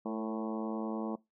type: harmonic tone with a mistuned harmonic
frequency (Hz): 110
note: A2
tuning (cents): 0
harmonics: 2 / 3 / 4 / 5 / 6 / 7 / 8 / 9 / 10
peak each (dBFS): -36 / -40 / -42 / -44 / -46 / -47 / -48 / -49 / -50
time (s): 0.05-1.16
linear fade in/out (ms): 10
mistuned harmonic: 4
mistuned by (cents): +36
effects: noise-tail reverb RT60 0.2 s tail -22 dB re dry